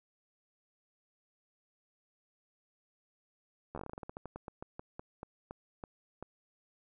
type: slowing click train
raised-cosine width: 1 ms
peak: -28 dBFS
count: 23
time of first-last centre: 3.75-6.226 s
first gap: 12 ms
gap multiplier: 1.18
effects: none